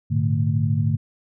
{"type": "tone cluster", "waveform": "sine", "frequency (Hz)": [105.1, 118, 147.7, 222.6], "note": ["G#2", "A#2", "D3", "A3"], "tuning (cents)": [21, 22, 10, 20], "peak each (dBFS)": [-21, -26, -22, -28], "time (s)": [0.1, 0.97], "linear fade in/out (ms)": 20, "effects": []}